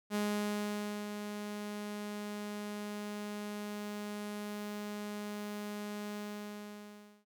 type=tone with ADSR envelope; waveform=sawtooth; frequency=207.7 Hz; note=G#3; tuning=in tune; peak=-27 dBFS; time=0.1-7.25 s; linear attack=50 ms; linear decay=910 ms; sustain=-8 dB; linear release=1100 ms; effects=none